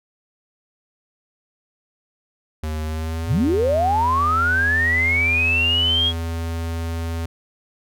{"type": "tone with pitch glide", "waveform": "square", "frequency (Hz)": [77.78, 82.88], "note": ["D#2", "E2"], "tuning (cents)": [0, 10], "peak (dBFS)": -24, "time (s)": [2.63, 7.26], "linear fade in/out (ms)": 5, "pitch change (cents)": 110, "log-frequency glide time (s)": [2.84, 3.29]}
{"type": "linear sweep", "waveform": "sine", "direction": "up", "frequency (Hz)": [49, 3322], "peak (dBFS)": -16, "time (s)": [3.25, 6.13], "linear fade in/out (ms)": 50}
{"effects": []}